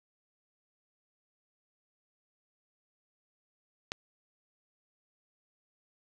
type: click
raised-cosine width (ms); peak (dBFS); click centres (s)
0.2; -16; 3.919
effects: none